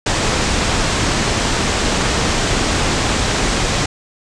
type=low-pass noise; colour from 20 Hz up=pink; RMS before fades=-17 dBFS; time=0.06-3.86 s; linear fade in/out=5 ms; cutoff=8300 Hz; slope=48 dB/octave; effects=none